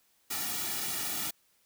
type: noise with comb filter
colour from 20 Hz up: white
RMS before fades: -34 dBFS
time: 0.3-1.31 s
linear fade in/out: 10 ms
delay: 1.9 ms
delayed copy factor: -0.8
effects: white hiss -69 dBFS RMS until 1.65 s